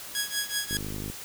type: tone with tremolo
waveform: 10% pulse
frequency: 1661.2 Hz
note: G#6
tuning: in tune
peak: -16 dBFS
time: 0.15-0.77 s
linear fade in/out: 0 ms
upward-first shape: triangle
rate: 5.3 Hz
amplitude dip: 95%
type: click train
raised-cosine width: 3 ms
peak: -23 dBFS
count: 21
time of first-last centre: 0.71-1.1 s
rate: 51.3 Hz
effects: white hiss -41 dBFS RMS until 1.24 s